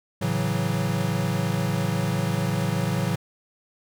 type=chord; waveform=square; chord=F# minor seventh; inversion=first; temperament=equal; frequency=110 / 138.59 / 164.81 / 185 Hz; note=A2 / C#3 / E3 / F#3; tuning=0 / 0 / 0 / 0 cents; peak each=-29 dBFS; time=0.21-3.16 s; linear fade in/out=10 ms; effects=none